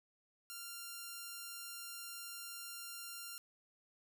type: tone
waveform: 5% pulse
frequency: 1389 Hz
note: F6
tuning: 10 cents flat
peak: -34 dBFS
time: 0.5-3.38 s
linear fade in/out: 0 ms
effects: none